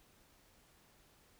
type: silence
effects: pink hiss -67 dBFS RMS until 1.39 s